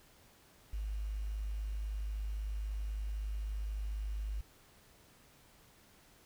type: tone with quantisation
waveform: sine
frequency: 51.91 Hz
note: G#1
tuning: in tune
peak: -35 dBFS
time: 0.73-4.41 s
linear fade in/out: 5 ms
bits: 10
effects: pink hiss -63 dBFS RMS until 6.25 s